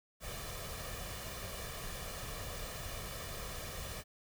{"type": "noise with comb filter", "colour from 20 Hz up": "pink", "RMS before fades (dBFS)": -43, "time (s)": [0.2, 4.04], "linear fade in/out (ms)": 50, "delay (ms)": 1.7, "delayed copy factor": 0.6, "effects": []}